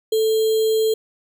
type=tone with sample-and-hold; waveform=sine; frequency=440 Hz; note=A4; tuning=in tune; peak=-15 dBFS; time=0.12-0.94 s; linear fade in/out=5 ms; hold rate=3675 Hz; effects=none